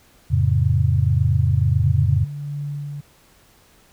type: chord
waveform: sine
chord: F augmented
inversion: none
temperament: just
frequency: 87.31 / 109.13 / 136.42 Hz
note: F2 / A2 / C#3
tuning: 0 / -14 / -27 cents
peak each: -19 dBFS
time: 0.3-2.25 s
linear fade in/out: 20 ms
type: tone with tremolo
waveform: sine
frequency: 144.4 Hz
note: D3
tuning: 29 cents flat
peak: -24 dBFS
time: 1.8-3.01 s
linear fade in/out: 10 ms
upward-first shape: sine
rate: 1.5 Hz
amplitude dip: 35%
effects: pink hiss -54 dBFS RMS until 3.92 s